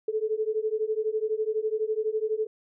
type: beating tone pair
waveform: sine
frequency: 428.8 / 440.8 Hz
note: A4 / A4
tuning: -45 / +3 cents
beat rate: 12 Hz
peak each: -28 dBFS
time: 0.08-2.47 s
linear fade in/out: 5 ms
effects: none